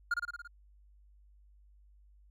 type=tone with echo; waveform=triangle; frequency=1415 Hz; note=F6; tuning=22 cents sharp; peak=-25 dBFS; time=0.11-0.14 s; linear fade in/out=5 ms; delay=56 ms; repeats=6; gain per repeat=-3 dB; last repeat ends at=0.476 s; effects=added 50 Hz sine -58 dBFS peak until 2.3 s